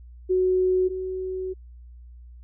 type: tone pair in turn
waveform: sine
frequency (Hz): 370 / 373.7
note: F#4 / F#4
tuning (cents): 0 / +17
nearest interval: unison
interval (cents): 17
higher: second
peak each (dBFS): -18 / -27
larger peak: first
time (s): 0.29-0.89 / 0.89-1.54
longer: second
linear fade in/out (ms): 20
effects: added 60 Hz sine -42 dBFS peak until 2.43 s